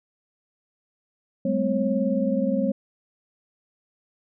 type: tone cluster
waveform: sine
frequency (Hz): 194.9 / 214.2 / 255.3 / 544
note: G3 / A3 / C4 / C#5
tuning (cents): -10 / -46 / -42 / -33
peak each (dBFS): -26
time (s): 1.45-2.72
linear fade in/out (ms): 5
effects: none